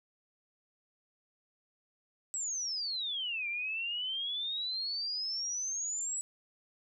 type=exponential two-way sweep; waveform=sine; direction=down then up; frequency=7902 to 2342 to 7902 Hz; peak=-33 dBFS; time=2.34-6.21 s; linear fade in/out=0 ms; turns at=3.48 s; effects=none